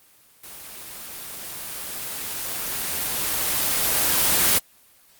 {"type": "noise with level ramp", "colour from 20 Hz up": "white", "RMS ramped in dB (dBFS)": [-40, -17], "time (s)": [0.43, 4.59], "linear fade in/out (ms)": 10, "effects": ["white hiss -55 dBFS RMS until 5.19 s", "Opus 24 kbps"]}